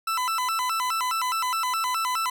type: tone with vibrato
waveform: 40% pulse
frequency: 1155 Hz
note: D6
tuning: 29 cents flat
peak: -23 dBFS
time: 0.07-2.3 s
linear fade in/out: 5 ms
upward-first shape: square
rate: 4.8 Hz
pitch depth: 240 cents each way
effects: none